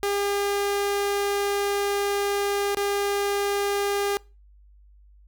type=tone with dropouts; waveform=sawtooth; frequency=403.3 Hz; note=G4; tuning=49 cents sharp; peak=-19 dBFS; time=0.03-4.17 s; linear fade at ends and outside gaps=0 ms; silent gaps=2.747-2.771 s; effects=noise-tail reverb RT60 0.3 s tail -24 dB re dry + added 50 Hz sine -50 dBFS peak until 5.27 s